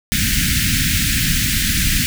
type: band-stop noise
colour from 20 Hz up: pink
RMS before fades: -17 dBFS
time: 0.12-2.06 s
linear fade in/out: 0 ms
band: 270 to 1600 Hz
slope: 48 dB/octave
effects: none